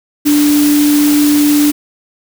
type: tone in noise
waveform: sine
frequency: 293.7 Hz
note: D4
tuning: in tune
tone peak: -7 dBFS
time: 0.25-1.72 s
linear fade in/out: 20 ms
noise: white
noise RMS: -19 dBFS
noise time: 0.25-1.72 s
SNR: +9 dB
effects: none